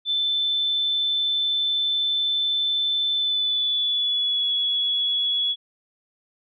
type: tone with pitch glide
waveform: sine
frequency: 3528 to 3373 Hz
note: A7 to G#7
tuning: +4 to +26 cents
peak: -20 dBFS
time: 0.05-5.56 s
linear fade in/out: 50 ms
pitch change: -78 cents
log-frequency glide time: 3.14-4.48 s
effects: none